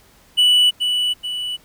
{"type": "tone with echo", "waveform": "triangle", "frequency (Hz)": 2960, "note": "F#7", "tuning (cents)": 0, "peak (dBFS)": -9, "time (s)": [0.37, 0.71], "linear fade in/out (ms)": 20, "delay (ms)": 430, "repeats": 2, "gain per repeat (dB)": -6, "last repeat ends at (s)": 1.57, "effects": ["pink hiss -52 dBFS RMS until 1.64 s"]}